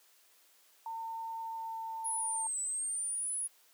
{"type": "tone with pitch glide", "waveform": "sine", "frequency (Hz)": [905, 895.1], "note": ["A5", "A5"], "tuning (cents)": [48, 29], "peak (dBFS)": -37, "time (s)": [0.86, 2.47], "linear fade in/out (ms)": 2, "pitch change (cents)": -19, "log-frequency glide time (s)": [1.34, 2.19]}
{"type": "linear two-way sweep", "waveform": "sine", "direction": "down then up", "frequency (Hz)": [10548, 7902, 10480], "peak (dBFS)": -33, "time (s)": [2.04, 3.48], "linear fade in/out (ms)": 20, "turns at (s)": 2.6}
{"effects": ["white hiss -65 dBFS RMS until 3.73 s", "high-pass 400 Hz 12 dB/octave"]}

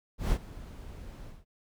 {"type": "noise with ADSR envelope", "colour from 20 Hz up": "brown", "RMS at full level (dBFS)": -25, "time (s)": [0.18, 1.45], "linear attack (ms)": 140, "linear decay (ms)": 58, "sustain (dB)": -19, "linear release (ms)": 190, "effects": []}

